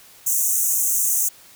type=high-pass noise; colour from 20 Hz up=pink; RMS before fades=-20 dBFS; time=0.26-1.29 s; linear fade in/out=10 ms; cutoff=6100 Hz; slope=96 dB/octave; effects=white hiss -48 dBFS RMS until 1.55 s